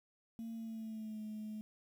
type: tone with pitch glide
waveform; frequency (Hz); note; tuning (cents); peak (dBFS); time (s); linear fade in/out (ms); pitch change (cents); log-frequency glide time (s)
sine; 227.5 to 214.7; A#3 to A3; -42 to -42; -40; 0.39-1.61; 0; -100; 0.52-1.21
effects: tanh soft clip ceiling -38 dBFS + 11-bit